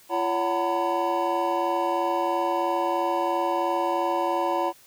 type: tone cluster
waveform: triangle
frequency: 342.3 / 563 / 746 / 912 / 995 Hz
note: F4 / C#5 / F#5 / A#5 / B5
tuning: -35 / +27 / +14 / -38 / +13 cents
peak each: -27 dBFS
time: 0.09-4.73 s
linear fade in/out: 50 ms
effects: white hiss -54 dBFS RMS until 4.86 s